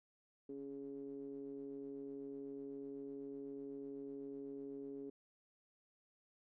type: ring-modulated tone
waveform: triangle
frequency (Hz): 68.6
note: C#2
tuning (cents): -17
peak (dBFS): -40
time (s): 0.49-5.1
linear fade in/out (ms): 5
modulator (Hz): 347
effects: none